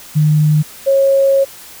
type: tone pair in turn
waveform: sine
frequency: 152 / 546.5 Hz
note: D#3 / C#5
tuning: -40 / -25 cents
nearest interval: octave + minor seventh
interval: 2215 cents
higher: second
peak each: -8 dBFS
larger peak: neither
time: 0.15-0.63 / 0.86-1.45 s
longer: second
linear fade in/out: 20 ms
effects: white hiss -36 dBFS RMS until 1.8 s